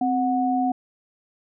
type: tone pair together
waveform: sine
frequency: 260 / 734.6 Hz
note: C4 / F#5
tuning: -11 / -13 cents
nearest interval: octave + tritone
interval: 1798 cents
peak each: -22 dBFS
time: 0.01-0.72 s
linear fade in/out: 5 ms
effects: none